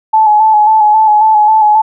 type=tone with vibrato; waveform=sine; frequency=859 Hz; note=A5; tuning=42 cents flat; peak=-4 dBFS; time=0.13-1.82 s; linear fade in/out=10 ms; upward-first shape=square; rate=3.7 Hz; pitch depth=30 cents each way; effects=none